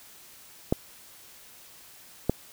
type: clicks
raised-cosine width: 2 ms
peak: -8 dBFS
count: 2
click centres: 0.725 / 2.296 s
effects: white hiss -51 dBFS RMS until 2.52 s